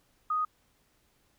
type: tone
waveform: sine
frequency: 1244.5 Hz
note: D#6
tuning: in tune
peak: -26 dBFS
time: 0.3-0.45 s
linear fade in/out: 5 ms
effects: pink hiss -69 dBFS RMS until 1.38 s